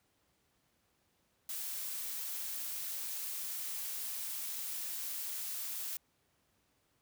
blue noise, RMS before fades -40 dBFS, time 1.49-5.97 s, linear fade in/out 2 ms, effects pink hiss -75 dBFS RMS until 7.01 s + high-pass 60 Hz 12 dB/octave

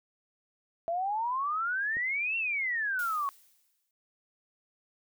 sine exponential two-way sweep, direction up then down, 659.3 to 2746 to 1091 Hz, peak -28 dBFS, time 0.88-3.29 s, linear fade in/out 0 ms, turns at 2.37 s
click, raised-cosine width 2 ms, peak -33 dBFS, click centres 1.969 s
blue noise with exponential decay, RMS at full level -42 dBFS, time 2.99-3.91 s, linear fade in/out 2 ms, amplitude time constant 200 ms
effects none

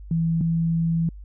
sine tone pair in turn, 164.81 / 165.47 Hz, E3 / E3, 0 / +7 cents, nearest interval unison, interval 7 cents, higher second, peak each -19 dBFS, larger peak neither, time 0.11-0.41 / 0.41-1.09 s, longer second, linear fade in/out 2 ms, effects added 50 Hz sine -37 dBFS peak until 1.24 s

